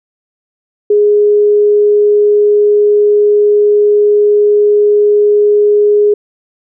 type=tone; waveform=sine; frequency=415.3 Hz; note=G#4; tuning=in tune; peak=-5 dBFS; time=0.9-6.14 s; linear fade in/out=5 ms; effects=none

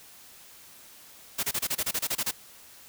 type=noise bursts; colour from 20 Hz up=white; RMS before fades=-28 dBFS; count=12; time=1.38-2.313 s; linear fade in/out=10 ms; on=53 ms; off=27 ms; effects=white hiss -51 dBFS RMS until 2.88 s

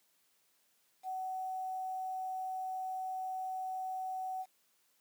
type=tone with quantisation; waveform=sine; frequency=751 Hz; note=F#5; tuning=26 cents sharp; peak=-36 dBFS; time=1.03-4.46 s; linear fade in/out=50 ms; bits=10; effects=white hiss -73 dBFS RMS until 5 s + high-pass 150 Hz 12 dB/octave

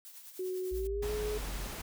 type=noise with tremolo; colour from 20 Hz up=blue; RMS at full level=-48 dBFS; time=0.05-0.87 s; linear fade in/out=0 ms; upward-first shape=triangle; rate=10 Hz; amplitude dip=60%
type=tone with pitch glide; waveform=sine; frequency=370 to 422.6 Hz; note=F#4 to G#4; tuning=0 to +30 cents; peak=-33 dBFS; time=0.39-1.38 s; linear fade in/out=5 ms; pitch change=+230 cents; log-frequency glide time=0.73-1.11 s
type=exponential sweep; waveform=sine; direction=down; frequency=58.27 to 45.42 Hz; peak=-36 dBFS; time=0.71-1.67 s; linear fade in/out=20 ms
type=noise; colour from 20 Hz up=pink; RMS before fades=-42 dBFS; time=1.02-1.82 s; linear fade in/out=10 ms
effects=none

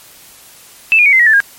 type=tone with pitch steps; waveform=sine; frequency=2637 / 2432 / 2243 / 2069 / 1908.2 / 1760 / 1623.3 Hz; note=E7 / D#7 / C#7 / C7 / A#6 / A6 / G#6; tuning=0 / -40 / +20 / -20 / +40 / 0 / -40 cents; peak=-5 dBFS; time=0.92-1.403 s; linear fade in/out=0 ms; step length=69 ms; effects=white hiss -40 dBFS RMS until 1.58 s + MP3 64 kbps

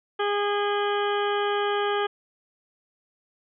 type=harmonic tone with a mistuned harmonic; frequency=409.4 Hz; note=G#4; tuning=25 cents flat; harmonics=1 / 2 / 3 / 4 / 5 / 6 / 7 / 8; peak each=-25 / -29 / -30 / -33 / -40 / -42 / -37 / -38 dBFS; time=0.19-2.07 s; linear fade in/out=10 ms; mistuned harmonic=7; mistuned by=+81 cents; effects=none

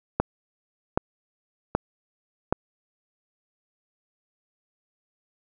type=click train; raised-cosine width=1 ms; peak=-6 dBFS; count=4; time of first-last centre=0.2-2.526 s; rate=1.29 Hz; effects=none

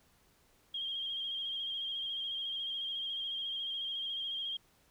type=tone with vibrato; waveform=sine; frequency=3216 Hz; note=G7; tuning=44 cents sharp; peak=-35 dBFS; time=0.74-4.57 s; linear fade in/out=5 ms; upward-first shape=square; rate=14 Hz; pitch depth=26 cents each way; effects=pink hiss -68 dBFS RMS until 4.9 s

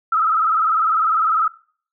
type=tone with vibrato; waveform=sine; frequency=1295 Hz; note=E6; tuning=31 cents flat; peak=-14 dBFS; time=0.12-1.48 s; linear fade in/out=5 ms; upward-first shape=square; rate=20 Hz; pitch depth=59 cents each way; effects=noise-tail reverb RT60 0.5 s tail -23 dB re dry

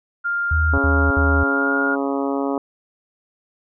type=tone with pitch glide; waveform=sine; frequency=1400 to 1418.7 Hz; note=F6 to F6; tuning=+4 to +27 cents; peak=-19 dBFS; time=0.24-1.96 s; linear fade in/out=20 ms; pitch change=+23 cents; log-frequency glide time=1.47-1.74 s
type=tone bursts; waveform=sine; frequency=77.78 Hz; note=D#2; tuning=in tune; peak=-16 dBFS; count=3; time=0.51-1.436 s; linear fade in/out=5 ms; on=270 ms; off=58 ms
type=harmonic tone; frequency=138.59 Hz; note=C#3; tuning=in tune; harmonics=2 / 3 / 4 / 5 / 6 / 7 / 8 / 9; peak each=-22 / -26 / -28 / -30 / -32 / -33 / -34 / -35 dBFS; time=0.73-2.58 s; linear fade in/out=2 ms
effects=none

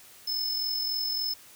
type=tone with amplitude modulation; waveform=square; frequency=5230 Hz; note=E8; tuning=15 cents flat; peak=-26 dBFS; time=0.27-1.34 s; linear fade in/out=10 ms; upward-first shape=sine; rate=43.5 Hz; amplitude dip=45%; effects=white hiss -52 dBFS RMS until 1.55 s

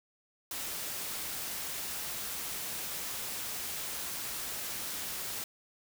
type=noise; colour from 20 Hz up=white; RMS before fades=-38 dBFS; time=0.51-5.44 s; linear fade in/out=2 ms; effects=none

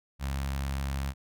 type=tone with notch filter; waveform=sawtooth; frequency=68.3 Hz; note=C#2; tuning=25 cents flat; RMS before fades=-32 dBFS; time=0.19-1.14 s; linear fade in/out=50 ms; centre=390 Hz; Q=0.75; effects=none

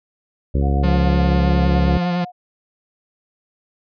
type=harmonic tone; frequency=69.3 Hz; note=C#2; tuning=in tune; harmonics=1 / 2 / 3 / 4 / 5 / 6 / 7 / 8; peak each=-16 / -22 / -26 / -28 / -30 / -32 / -33 / -34 dBFS; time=0.54-1.98 s; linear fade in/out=10 ms
type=tone with tremolo; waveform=sine; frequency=719 Hz; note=F#5; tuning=50 cents flat; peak=-25 dBFS; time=0.61-2.32 s; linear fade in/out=50 ms; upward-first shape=sine; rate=7.1 Hz; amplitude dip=50%
type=tone with vibrato; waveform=45% pulse; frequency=175.8 Hz; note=F3; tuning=12 cents sharp; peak=-18 dBFS; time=0.83-2.25 s; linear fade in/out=10 ms; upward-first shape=sine; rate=9.8 Hz; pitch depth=24 cents each way
effects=resampled to 11025 Hz

